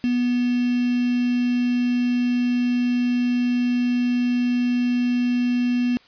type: tone with quantisation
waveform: sine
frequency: 245 Hz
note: B3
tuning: 14 cents flat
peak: -18 dBFS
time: 0.04-5.97 s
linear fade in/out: 0 ms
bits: 5
effects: white hiss -53 dBFS RMS until 6.07 s + resampled to 11025 Hz